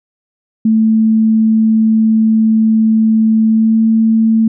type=tone with pitch glide; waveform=sine; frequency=220.7 to 223.1 Hz; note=A3 to A3; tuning=+5 to +24 cents; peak=-7 dBFS; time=0.65-4.48 s; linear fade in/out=5 ms; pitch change=+19 cents; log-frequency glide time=3.47-3.81 s; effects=none